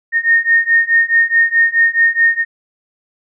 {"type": "beating tone pair", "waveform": "sine", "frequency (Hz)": [1838, 1842.7], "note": ["A#6", "A#6"], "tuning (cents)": [-25, -21], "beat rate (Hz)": 4.7, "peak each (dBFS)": [-13, -12], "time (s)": [0.12, 2.45], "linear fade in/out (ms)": 50, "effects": []}